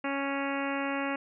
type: harmonic tone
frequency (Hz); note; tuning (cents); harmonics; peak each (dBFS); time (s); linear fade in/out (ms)
277.2; C#4; 0; 1 / 2 / 3 / 4 / 5 / 6 / 7 / 8 / 9 / 10; -33 / -36 / -38 / -39 / -40 / -41 / -41 / -42 / -43 / -43; 0.04-1.16; 5
effects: none